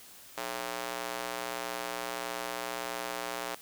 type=tone with high-pass filter; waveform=square; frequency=60.8 Hz; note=B1; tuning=26 cents flat; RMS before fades=-37 dBFS; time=0.37-3.55 s; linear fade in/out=5 ms; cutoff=630 Hz; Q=0.92; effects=white hiss -52 dBFS RMS until 3.61 s